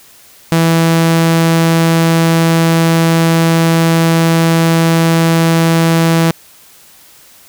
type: tone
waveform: sawtooth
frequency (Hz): 164.81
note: E3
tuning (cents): 0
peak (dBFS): -4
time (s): 0.52-6.31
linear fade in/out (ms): 0
effects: white hiss -42 dBFS RMS until 7.48 s